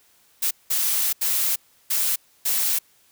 blue noise bursts at uneven times, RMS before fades -22 dBFS, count 5, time 0.42-0.51 / 0.7-1.13 / 1.21-1.56 / 1.9-2.16 / 2.45-2.79 s, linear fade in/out 10 ms, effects white hiss -59 dBFS RMS until 3.11 s

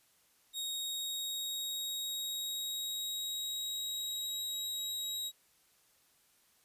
sawtooth tone with pitch glide, 3756 to 3824 Hz, A#7 to A#7, +12 to +43 cents, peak -33 dBFS, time 0.53-5.32 s, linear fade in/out 50 ms, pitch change +31 cents, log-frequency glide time 0.71-4.36 s, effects white hiss -69 dBFS RMS until 6.64 s + resampled to 32000 Hz

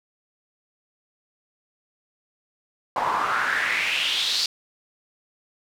pink noise with band-pass filter sweep, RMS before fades -24 dBFS, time 2.96-4.46 s, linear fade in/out 2 ms, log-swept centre 860 to 4700 Hz, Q 4.7, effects none

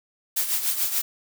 blue noise with tremolo, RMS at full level -22 dBFS, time 0.36-1.02 s, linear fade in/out 10 ms, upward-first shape triangle, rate 6.9 Hz, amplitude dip 70%, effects none

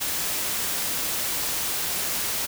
white noise, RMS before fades -27 dBFS, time 0-2.47 s, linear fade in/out 20 ms, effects none

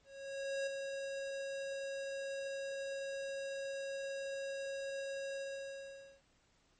square tone with ADSR envelope, 548 Hz, C#5, 20 cents flat, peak -35 dBFS, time 0.04-6.22 s, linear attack 630 ms, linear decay 6 ms, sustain -5 dB, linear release 840 ms, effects pink hiss -72 dBFS RMS until 6.79 s + MP3 32 kbps

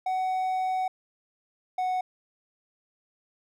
triangle tone pair in turn, 748 / 739 Hz, F#5 / F#5, +19 / -2 cents, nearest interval unison, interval 21 cents, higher first, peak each -23 dBFS, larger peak neither, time 0.06-0.88 / 1.78-2.01 s, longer first, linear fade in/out 5 ms, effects none

